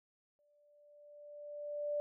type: tone with exponential growth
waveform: sine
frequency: 587.3 Hz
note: D5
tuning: in tune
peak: -32 dBFS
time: 0.39-2 s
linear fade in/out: 0 ms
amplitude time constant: 350 ms
effects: none